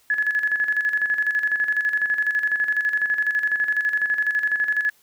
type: tone with tremolo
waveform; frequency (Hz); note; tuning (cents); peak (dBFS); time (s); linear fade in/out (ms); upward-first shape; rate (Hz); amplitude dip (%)
sine; 1703; G#6; +43; -17; 0.1-4.9; 2; square; 12; 60
effects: white hiss -59 dBFS RMS until 5.02 s